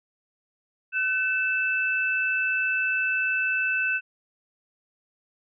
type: tone pair together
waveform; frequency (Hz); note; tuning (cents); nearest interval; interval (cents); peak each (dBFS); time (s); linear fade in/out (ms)
sine; 1516.2 / 2637; F#6 / E7; +42 / 0; minor seventh; 958; -25; 0.92-4.01; 50
effects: none